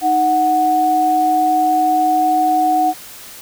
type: tone pair together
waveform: sine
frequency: 310.7 / 739 Hz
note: D#4 / F#5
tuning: -2 / -2 cents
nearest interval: octave + minor third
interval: 1500 cents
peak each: -20 / -12 dBFS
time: 0.01-2.94 s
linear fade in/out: 50 ms
effects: white hiss -36 dBFS RMS until 3.41 s